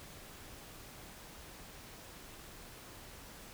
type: silence
effects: pink hiss -52 dBFS RMS until 3.53 s